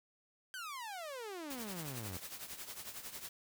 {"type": "exponential sweep", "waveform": "sawtooth", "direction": "down", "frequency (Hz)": [1581, 85.2], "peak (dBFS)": -39, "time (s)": [0.54, 2.17], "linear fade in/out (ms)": 0}
{"type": "noise with tremolo", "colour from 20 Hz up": "white", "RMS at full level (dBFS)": -44, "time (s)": [1.5, 3.29], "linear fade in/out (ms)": 5, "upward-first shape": "triangle", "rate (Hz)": 11, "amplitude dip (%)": 75}
{"effects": []}